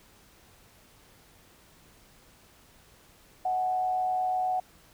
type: tone with frequency modulation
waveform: sine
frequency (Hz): 740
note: F#5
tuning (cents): 0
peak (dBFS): -25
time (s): 3.45-4.6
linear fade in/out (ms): 5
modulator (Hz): 108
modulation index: 0.33
effects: pink hiss -58 dBFS RMS until 4.93 s

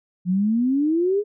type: exponential sweep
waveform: sine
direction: up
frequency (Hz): 174.61 to 425.7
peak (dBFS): -17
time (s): 0.25-1.24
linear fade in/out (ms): 50
effects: none

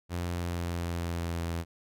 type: tone with pitch glide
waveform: sawtooth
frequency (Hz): 87.31 to 84.14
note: F2 to E2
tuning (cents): 0 to +36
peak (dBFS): -27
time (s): 0.09-1.65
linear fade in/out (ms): 50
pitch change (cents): -64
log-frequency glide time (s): 0.21-1.52
effects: none

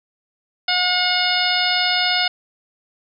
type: harmonic tone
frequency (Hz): 723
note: F#5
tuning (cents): -40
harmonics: 1 / 2 / 3 / 4 / 5 / 6 / 7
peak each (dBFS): -24 / -24 / -24 / -24 / -24 / -24 / -24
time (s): 0.68-2.28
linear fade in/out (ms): 5
effects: none

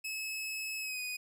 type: tone with pitch glide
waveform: sawtooth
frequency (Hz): 2586 to 2485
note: E7 to D#7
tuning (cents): -34 to -3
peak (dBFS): -33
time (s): 0.04-1.17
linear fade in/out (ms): 10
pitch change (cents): -69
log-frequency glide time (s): 0.8-1.01
effects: none

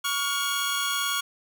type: tone cluster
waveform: sawtooth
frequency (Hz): 1122 / 1420 / 3328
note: C#6 / F6 / G#7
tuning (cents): +21 / +28 / +3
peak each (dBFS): -26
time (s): 0.04-1.21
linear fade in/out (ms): 10
effects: none

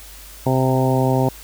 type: harmonic tone with a mistuned harmonic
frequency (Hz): 130.81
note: C3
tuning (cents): 0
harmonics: 1 / 2 / 3 / 4 / 5 / 6 / 7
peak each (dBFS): -18 / -21 / -23 / -24 / -25 / -26 / -26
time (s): 0.46-1.29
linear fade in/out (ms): 5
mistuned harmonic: 1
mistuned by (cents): -17
effects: added 50 Hz sine -41 dBFS peak until 1.43 s + white hiss -41 dBFS RMS until 1.43 s

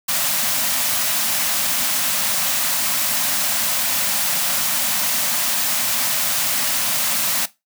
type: band-stop noise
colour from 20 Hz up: white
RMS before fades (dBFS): -20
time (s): 0.08-7.46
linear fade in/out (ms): 10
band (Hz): 290 to 530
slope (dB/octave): 96
effects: noise-tail reverb RT60 0.2 s tail -17 dB re dry + high-pass 150 Hz 12 dB/octave

